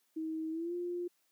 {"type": "tone with pitch glide", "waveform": "sine", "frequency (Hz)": [318.5, 351.4], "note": ["D#4", "F4"], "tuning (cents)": [41, 11], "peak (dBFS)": -34, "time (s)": [0.16, 1.08], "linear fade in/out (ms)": 10, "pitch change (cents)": 170, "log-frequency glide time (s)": [0.51, 0.74], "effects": ["white hiss -75 dBFS RMS until 1.31 s", "high-pass 200 Hz 12 dB/octave"]}